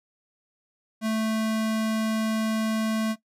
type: tone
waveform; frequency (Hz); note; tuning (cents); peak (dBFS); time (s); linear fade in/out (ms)
square; 220; A3; 0; -24; 1.01-3.16; 50
effects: noise-tail reverb RT60 0.1 s tail -17 dB re dry + resampled to 32000 Hz